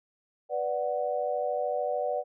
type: chord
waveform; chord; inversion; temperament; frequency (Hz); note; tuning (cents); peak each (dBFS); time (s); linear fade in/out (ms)
sine; B minor; none; equal; 493.9 / 587.3 / 740; B4 / D5 / F#5; 0 / 0 / 0; -32 / -30 / -32; 0.49-2.24; 50
effects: none